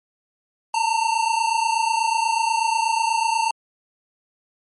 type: tone pair together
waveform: square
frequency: 890.8 / 919 Hz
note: A5 / A#5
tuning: +21 / -25 cents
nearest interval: minor second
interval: 54 cents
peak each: -22 / -22 dBFS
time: 0.74-3.51 s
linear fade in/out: 5 ms
effects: MP3 48 kbps